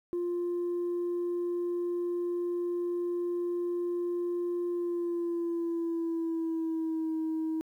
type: tone with pitch glide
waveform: sine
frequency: 349.8 to 318.9 Hz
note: F4 to D#4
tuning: +3 to +43 cents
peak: -27 dBFS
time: 0.13-7.61 s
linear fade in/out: 0 ms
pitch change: -160 cents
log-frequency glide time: 4.69-7.16 s
effects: tanh soft clip ceiling -27 dBFS + 11-bit